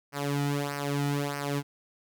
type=tone with flanger; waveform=sawtooth; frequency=142.8 Hz; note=D3; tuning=48 cents flat; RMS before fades=-30 dBFS; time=0.12-1.63 s; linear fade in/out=50 ms; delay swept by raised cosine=0.27 to 1.87 ms; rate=1.6 Hz; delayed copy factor=-0.75; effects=none